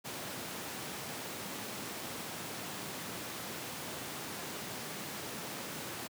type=high-pass noise; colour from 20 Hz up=pink; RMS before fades=-42 dBFS; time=0.04-6.08 s; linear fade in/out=20 ms; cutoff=140 Hz; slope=12 dB/octave; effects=high-pass 80 Hz 12 dB/octave